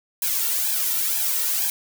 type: noise with flanger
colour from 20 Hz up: blue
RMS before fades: -23 dBFS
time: 0.22-1.7 s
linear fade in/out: 2 ms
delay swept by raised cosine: 1.2 to 2.2 ms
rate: 2.1 Hz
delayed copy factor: +0.9
effects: none